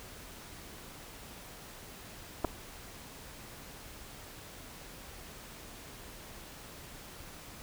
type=clicks; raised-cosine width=1 ms; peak=-19 / -15 dBFS; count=2; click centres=2.445 / 2.448 s; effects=pink hiss -49 dBFS RMS until 7.62 s